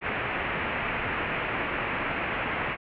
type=low-pass noise; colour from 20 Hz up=white; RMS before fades=-30 dBFS; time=0.01-2.77 s; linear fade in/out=50 ms; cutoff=2600 Hz; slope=48 dB/octave; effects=none